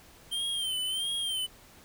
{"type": "tone with vibrato", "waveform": "square", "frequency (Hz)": 3136, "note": "G7", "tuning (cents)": 0, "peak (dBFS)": -30, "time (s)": [0.31, 1.47], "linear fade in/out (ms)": 20, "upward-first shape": "sine", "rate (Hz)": 1.5, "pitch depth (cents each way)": 76, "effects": ["pink hiss -55 dBFS RMS until 1.84 s"]}